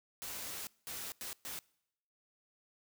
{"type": "noise bursts at uneven times", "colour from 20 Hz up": "white", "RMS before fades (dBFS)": -43, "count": 4, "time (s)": [[0.22, 0.67], [0.87, 1.12], [1.21, 1.33], [1.45, 1.59]], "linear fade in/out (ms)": 0, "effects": ["noise-tail reverb RT60 0.8 s tail -25 dB re dry"]}